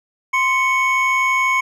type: tone pair together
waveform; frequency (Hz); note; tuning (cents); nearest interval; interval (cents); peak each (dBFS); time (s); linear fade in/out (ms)
triangle; 1042.4 / 2217; C6 / C#7; -7 / 0; octave + minor second; 1307; -16 / -15; 0.33-1.61; 10
effects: none